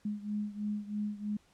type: beating tone pair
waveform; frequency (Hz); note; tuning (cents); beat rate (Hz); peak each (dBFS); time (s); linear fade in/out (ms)
sine; 207.7 / 210.8; G#3 / G#3; 0 / +26; 3.1; -35 / -38; 0.05-1.37; 5
effects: pink hiss -67 dBFS RMS until 1.53 s + low-pass 9000 Hz 12 dB/octave